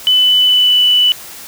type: tone with pitch glide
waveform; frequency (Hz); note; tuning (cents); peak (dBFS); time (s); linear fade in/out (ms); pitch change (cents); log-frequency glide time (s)
sine; 3001 to 2977; F#7 to F#7; +24 to +10; -7; 0.07-1.12; 0; -14; 0.35-0.8
effects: white hiss -32 dBFS RMS until 1.47 s